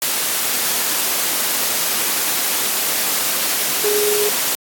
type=tone in noise; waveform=sine; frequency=415.9 Hz; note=G#4; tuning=2 cents sharp; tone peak=-17 dBFS; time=3.84-4.29 s; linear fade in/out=0 ms; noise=white; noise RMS=-19 dBFS; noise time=0.02-4.55 s; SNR=-1 dB; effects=high-pass 200 Hz 12 dB/octave + AAC 64 kbps